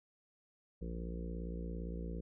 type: harmonic tone with a mistuned harmonic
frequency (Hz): 57.5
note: A#1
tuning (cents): -23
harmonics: 1 / 3 / 4 / 5 / 6 / 7 / 8 / 9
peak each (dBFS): -41 / -44 / -53 / -53 / -53 / -55 / -51 / -56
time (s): 0.81-2.21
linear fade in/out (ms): 10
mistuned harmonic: 1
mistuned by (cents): +23
effects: none